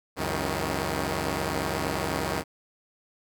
5% pulse tone cluster, 68.5 / 92.5 / 157.7 Hz, C#2 / F#2 / D#3, -20 / 0 / +24 cents, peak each -20 dBFS, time 0.16-2.44 s, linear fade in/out 50 ms, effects none

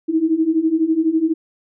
sine beating tone pair, 313.4 / 325.4 Hz, D#4 / E4, +13 / -22 cents, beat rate 12 Hz, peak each -19 / -16 dBFS, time 0.08-1.34 s, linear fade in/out 20 ms, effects none

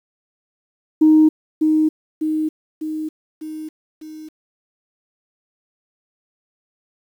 sine tone with echo, 311.1 Hz, D#4, in tune, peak -7 dBFS, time 1.01-1.29 s, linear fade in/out 10 ms, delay 600 ms, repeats 5, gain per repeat -5 dB, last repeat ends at 4.29 s, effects tanh soft clip ceiling -4 dBFS + 8-bit

